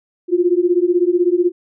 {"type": "beating tone pair", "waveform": "sine", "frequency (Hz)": [345.2, 361.2], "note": ["F4", "F#4"], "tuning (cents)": [-20, -42], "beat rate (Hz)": 16, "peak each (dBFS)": -15, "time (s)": [0.28, 1.52], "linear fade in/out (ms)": 50, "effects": []}